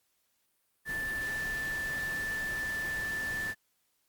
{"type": "tone in noise", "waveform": "sine", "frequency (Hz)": 1760, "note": "A6", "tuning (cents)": 0, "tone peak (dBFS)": -32, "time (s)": [0.85, 3.55], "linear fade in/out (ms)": 50, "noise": "pink", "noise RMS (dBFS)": -43, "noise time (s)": [0.85, 3.55], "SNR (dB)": 8, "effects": ["white hiss -75 dBFS RMS until 4.08 s", "Opus 48 kbps"]}